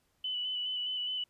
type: tone with vibrato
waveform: sine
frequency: 2989 Hz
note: F#7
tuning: 17 cents sharp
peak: -32 dBFS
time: 0.24-1.24 s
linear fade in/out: 5 ms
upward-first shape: square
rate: 4.8 Hz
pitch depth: 19 cents each way
effects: pink hiss -74 dBFS RMS until 1.29 s + resampled to 32000 Hz